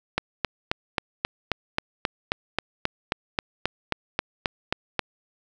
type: click train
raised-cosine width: 0.3 ms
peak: -6 dBFS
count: 19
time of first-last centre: 0.18-4.993 s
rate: 3.74 Hz
effects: none